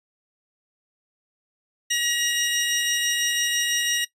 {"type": "tone pair together", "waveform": "20% pulse", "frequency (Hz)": [1906, 2856], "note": ["A#6", "F7"], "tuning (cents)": [38, 38], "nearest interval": "perfect fifth", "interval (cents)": 700, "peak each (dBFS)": -20, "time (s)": [1.9, 4.05], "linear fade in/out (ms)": 10, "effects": ["noise-tail reverb RT60 0.1 s tail -17 dB re dry", "resampled to 32000 Hz"]}